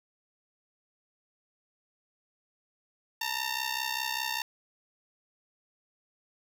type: ring-modulated tone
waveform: 10% pulse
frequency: 910 Hz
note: A#5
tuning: 42 cents flat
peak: -19 dBFS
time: 3.21-4.42 s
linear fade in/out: 2 ms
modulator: 32.5 Hz
effects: 9-bit